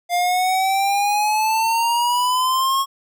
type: exponential sweep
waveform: square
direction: up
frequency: 698.5 to 1095 Hz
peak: -17 dBFS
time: 0.09-2.86 s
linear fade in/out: 50 ms
effects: none